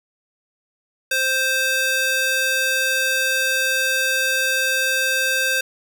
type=tone with high-pass filter; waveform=square; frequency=523.3 Hz; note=C5; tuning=in tune; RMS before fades=-20 dBFS; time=1.11-5.61 s; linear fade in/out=5 ms; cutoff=1400 Hz; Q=1; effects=none